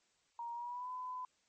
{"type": "tone with pitch glide", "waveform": "sine", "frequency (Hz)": [940, 1007.5], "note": ["A#5", "B5"], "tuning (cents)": [14, 34], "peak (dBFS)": -40, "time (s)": [0.39, 1.25], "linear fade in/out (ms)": 2, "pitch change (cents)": 120, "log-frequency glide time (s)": [0.53, 0.9], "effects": ["white hiss -75 dBFS RMS until 1.48 s", "MP3 32 kbps"]}